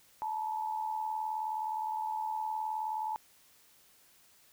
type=tone pair together; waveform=sine; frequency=870.7 / 950 Hz; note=A5 / A#5; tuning=-18 / +33 cents; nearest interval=major second; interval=151 cents; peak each=-33 / -40 dBFS; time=0.22-3.16 s; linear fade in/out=0 ms; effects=white hiss -63 dBFS RMS until 4.52 s